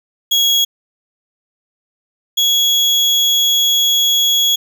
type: tone pair in turn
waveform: 35% pulse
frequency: 3322 / 3340 Hz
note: G#7 / G#7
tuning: 0 / +9 cents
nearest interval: unison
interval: 9 cents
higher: second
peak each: -9 dBFS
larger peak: neither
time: 0.31-0.65 / 2.37-4.56 s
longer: second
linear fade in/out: 10 ms
effects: none